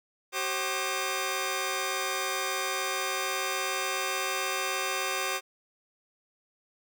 10% pulse tone cluster, 381.4 / 534 / 1211 Hz, G4 / C5 / D#6, -47 / +35 / -47 cents, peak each -25 dBFS, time 0.32-5.41 s, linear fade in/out 50 ms, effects none

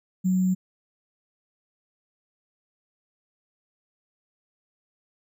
sine tone with sample-and-hold, 185 Hz, F#3, in tune, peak -19 dBFS, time 0.24-0.55 s, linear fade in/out 20 ms, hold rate 7350 Hz, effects none

